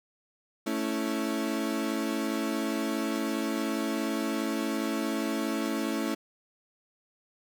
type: chord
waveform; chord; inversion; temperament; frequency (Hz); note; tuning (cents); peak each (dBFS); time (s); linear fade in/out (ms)
35% pulse; A major; none; equal; 220 / 277.2 / 329.6; A3 / C#4 / E4; 0 / 0 / 0; -31; 0.66-6.15; 10
effects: none